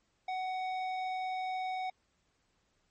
triangle tone with hard clipping, 746 Hz, F#5, 14 cents sharp, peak -35 dBFS, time 0.28-1.9 s, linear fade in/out 5 ms, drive 14 dB, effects pink hiss -75 dBFS RMS until 2.9 s + MP3 32 kbps

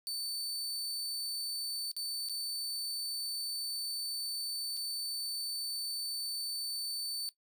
sawtooth tone with dropouts, 4534 Hz, C#8, 38 cents sharp, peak -33 dBFS, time 0.07-7.29 s, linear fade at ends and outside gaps 0 ms, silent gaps 1.915-1.965 / 2.287-2.296 / 4.768-4.772 s, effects noise-tail reverb RT60 0.1 s tail -17 dB re dry

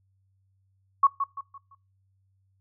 sine tone with echo, 1108.7 Hz, C#6, in tune, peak -14 dBFS, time 1.03-1.07 s, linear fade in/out 5 ms, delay 170 ms, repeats 4, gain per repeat -9 dB, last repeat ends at 1.75 s, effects noise-tail reverb RT60 0.3 s tail -23 dB re dry + added 96 Hz sine -65 dBFS peak until 2.6 s

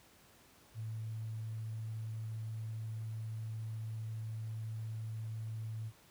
sine tone with sample-and-hold, 110.7 Hz, A2, 11 cents sharp, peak -38 dBFS, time 0.74-5.92 s, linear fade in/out 50 ms, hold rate 11025 Hz, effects pink hiss -63 dBFS RMS until 6.1 s + high-pass 60 Hz 12 dB/octave

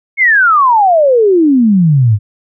sine exponential sweep, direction down, 2217 to 98.8 Hz, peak -5 dBFS, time 0.17-2.19 s, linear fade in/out 50 ms, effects none

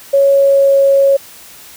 sine tone with pitch glide, 554.4 to 550.9 Hz, C#5 to C#5, 0 to -11 cents, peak -6 dBFS, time 0.13-1.17 s, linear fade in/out 10 ms, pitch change -11 cents, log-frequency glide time 0.3-0.78 s, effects white hiss -37 dBFS RMS until 1.76 s

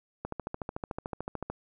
click train, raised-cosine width 1 ms, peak -20 dBFS, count 18, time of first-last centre 0.25-1.5 s, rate 13.6 Hz, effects none

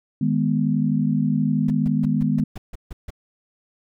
sine chord, G# minor, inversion second, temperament equal, 155.56 / 207.7 / 246.9 Hz, D#3 / G#3 / B3, 0 / 0 / 0 cents, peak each -22 dBFS, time 0.21-2.44 s, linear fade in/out 5 ms
brown noise bursts, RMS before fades -32 dBFS, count 9, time 1.68-3.105 s, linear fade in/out 5 ms, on 25 ms, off 150 ms
effects none

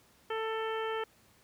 harmonic tone, 443.5 Hz, A4, 14 cents sharp, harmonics 1 / 2 / 3 / 4 / 5 / 6 / 7, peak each -34 / -39 / -40 / -43 / -48 / -49 / -46 dBFS, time 0.3-1.04 s, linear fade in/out 5 ms, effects pink hiss -64 dBFS RMS until 1.43 s + high-pass 60 Hz 12 dB/octave

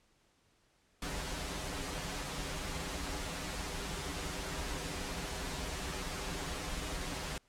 pink noise with comb filter, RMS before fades -39 dBFS, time 1.02-7.38 s, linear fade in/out 2 ms, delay 8.9 ms, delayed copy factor -1, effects pink hiss -71 dBFS RMS until 7.48 s + low-pass 9000 Hz 12 dB/octave

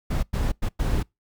brown noise bursts at uneven times, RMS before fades -23 dBFS, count 4, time 0.1-0.23 / 0.33-0.52 / 0.62-0.69 / 0.79-1.03 s, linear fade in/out 10 ms, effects noise-tail reverb RT60 0.2 s tail -26 dB re dry

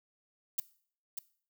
violet noise with echo, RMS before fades -30 dBFS, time 0.58-0.6 s, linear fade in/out 5 ms, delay 590 ms, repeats 1, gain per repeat -7 dB, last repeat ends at 1.19 s, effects noise-tail reverb RT60 0.5 s tail -19 dB re dry

